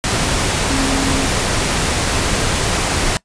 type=tone in noise; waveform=sine; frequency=270 Hz; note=C#4; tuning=45 cents flat; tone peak=-19 dBFS; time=0.7-1.26 s; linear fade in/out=0 ms; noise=pink; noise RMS=-17 dBFS; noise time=0.04-3.17 s; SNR=-5 dB; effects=noise-tail reverb RT60 0.1 s tail -21 dB re dry + resampled to 22050 Hz